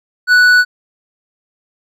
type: tone with hard clipping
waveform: triangle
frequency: 1480 Hz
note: F#6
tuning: in tune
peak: -7 dBFS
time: 0.27-0.65 s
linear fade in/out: 50 ms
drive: 10 dB
effects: none